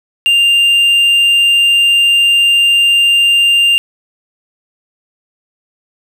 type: tone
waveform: triangle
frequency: 2794 Hz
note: F7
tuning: in tune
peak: -5 dBFS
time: 0.26-3.78 s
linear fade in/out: 0 ms
effects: none